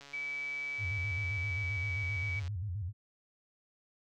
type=click train; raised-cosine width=0.2 ms; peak=-34 dBFS; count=349; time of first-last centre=0.01-2.478 s; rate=141 Hz
type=tone with pitch glide; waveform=sine; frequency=2295 to 2277 Hz; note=D7 to C#7; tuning=-40 to +46 cents; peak=-35 dBFS; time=0.13-2.4 s; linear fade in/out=10 ms; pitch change=-14 cents; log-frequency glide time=1.35-1.99 s
type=tone with vibrato; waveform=sine; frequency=95.6 Hz; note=G2; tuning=43 cents flat; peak=-34 dBFS; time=0.78-2.93 s; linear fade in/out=50 ms; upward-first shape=square; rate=7.6 Hz; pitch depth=160 cents each way
effects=none